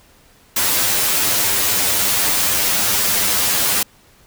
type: noise with comb filter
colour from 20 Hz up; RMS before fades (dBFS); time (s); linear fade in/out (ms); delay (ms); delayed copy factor
white; -17; 0.56-3.83; 5; 10; +0.7
effects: pink hiss -51 dBFS RMS until 4.26 s